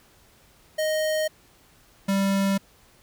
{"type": "tone pair in turn", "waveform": "square", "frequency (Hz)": [622.3, 196.01], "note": ["D#5", "G3"], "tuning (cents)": [0, 0], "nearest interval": "octave + minor sixth", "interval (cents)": 2000, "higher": "first", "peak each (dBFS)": [-23, -21], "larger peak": "second", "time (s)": [[0.78, 1.28], [2.08, 2.58]], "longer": "neither", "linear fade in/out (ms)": 10, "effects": ["pink hiss -57 dBFS RMS until 3.02 s"]}